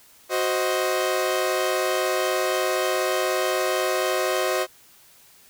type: chord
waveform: sawtooth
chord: C diminished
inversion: second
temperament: equal with one note detuned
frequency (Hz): 370 / 523.3 / 627.3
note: Gb4 / C5 / Eb5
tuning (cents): 0 / 0 / +14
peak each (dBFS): -22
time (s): 0.29-4.67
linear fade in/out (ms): 50
effects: white hiss -53 dBFS RMS until 5.49 s